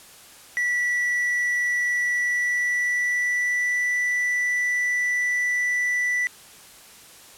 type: tone with pitch glide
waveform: triangle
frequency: 1954 to 1972.1 Hz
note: B6 to B6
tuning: -19 to -3 cents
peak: -19 dBFS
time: 0.57-6.27 s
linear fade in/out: 0 ms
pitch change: +16 cents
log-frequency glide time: 2.15-3.92 s
effects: white hiss -47 dBFS RMS until 7.37 s + low-pass 12000 Hz 12 dB/octave